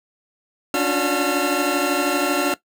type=tone cluster; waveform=25% pulse; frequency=283.1 / 295.8 / 360.7 / 1366 Hz; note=C#4 / D4 / F#4 / F6; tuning=+37 / +13 / -44 / -39 cents; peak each=-20 dBFS; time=0.74-2.54 s; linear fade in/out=2 ms; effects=noise-tail reverb RT60 0.1 s tail -17 dB re dry